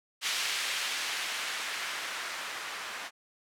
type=noise with low-pass filter sweep; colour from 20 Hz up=violet; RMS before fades=-35 dBFS; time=0.21-3.11 s; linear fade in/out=50 ms; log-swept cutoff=2700 to 1300 Hz; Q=0.91; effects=none